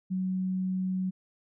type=tone; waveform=sine; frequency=186.4 Hz; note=F#3; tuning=13 cents sharp; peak=-27 dBFS; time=0.1-1.11 s; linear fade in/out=20 ms; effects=none

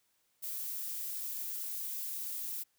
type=noise; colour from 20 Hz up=violet; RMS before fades=-39 dBFS; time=0.42-2.64 s; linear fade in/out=20 ms; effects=white hiss -75 dBFS RMS until 2.78 s

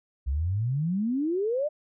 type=exponential sweep; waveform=sine; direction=up; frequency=62.8 to 622.3 Hz; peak=-24 dBFS; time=0.26-1.69 s; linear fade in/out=20 ms; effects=none

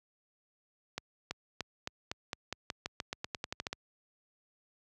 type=accelerating click train; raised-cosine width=0.2 ms; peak=-18 dBFS; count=18; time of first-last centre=0.98-3.73 s; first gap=330 ms; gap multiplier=0.9; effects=high-pass 60 Hz 12 dB/octave

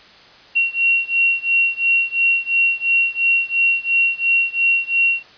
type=beating tone pair; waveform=sine; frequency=2739 / 2741.9 Hz; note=F7 / F7; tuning=-34 / -32 cents; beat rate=2.9 Hz; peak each=-17 / -18 dBFS; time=0.55-5.23 s; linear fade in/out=20 ms; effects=white hiss -45 dBFS RMS until 5.37 s + resampled to 11025 Hz

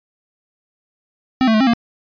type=tone with pitch steps; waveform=square; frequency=259.6 / 222.3 / 216.1 / 266.9 / 234 Hz; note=C4 / A3 / A3 / C4 / A#3; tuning=-13 / +18 / -31 / +35 / +7 cents; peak=-12 dBFS; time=1.41-1.735 s; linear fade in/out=0 ms; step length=65 ms; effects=resampled to 11025 Hz

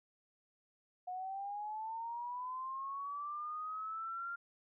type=linear sweep; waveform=sine; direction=up; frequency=722 to 1396.9 Hz; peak=-39 dBFS; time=1.07-4.36 s; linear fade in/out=10 ms; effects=none

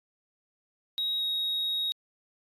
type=tone pair in turn; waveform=sine; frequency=3800 / 3776 Hz; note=A#7 / A#7; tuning=+33 / +22 cents; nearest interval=unison; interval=11 cents; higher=first; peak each=-25 dBFS; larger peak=neither; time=0.98-1.2 / 1.2-1.92 s; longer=second; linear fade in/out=0 ms; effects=tanh soft clip ceiling -25 dBFS + AAC 48 kbps

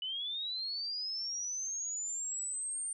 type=linear sweep; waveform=sine; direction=up; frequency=2960 to 8880 Hz; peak=-35 dBFS; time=0.02-2.93 s; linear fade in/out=2 ms; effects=none

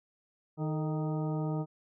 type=harmonic tone with a mistuned harmonic; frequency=155.56 Hz; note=D#3; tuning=in tune; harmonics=1 / 2 / 3 / 4 / 5 / 6 / 8; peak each=-31 / -37 / -41 / -43 / -45 / -47 / -49 dBFS; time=0.57-1.66 s; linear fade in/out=50 ms; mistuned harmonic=3; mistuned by=-64 cents; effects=none

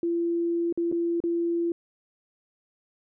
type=tone with dropouts; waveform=sine; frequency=340 Hz; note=F4; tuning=46 cents flat; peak=-23 dBFS; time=0.03-1.72 s; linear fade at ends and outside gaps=2 ms; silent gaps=0.726-0.775 / 0.916-0.924 / 1.203-1.238 s; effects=none

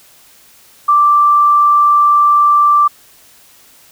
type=tone; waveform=sine; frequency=1174 Hz; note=D6; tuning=1 cent flat; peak=-6 dBFS; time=0.88-2.88 s; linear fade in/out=10 ms; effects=white hiss -45 dBFS RMS until 3.91 s

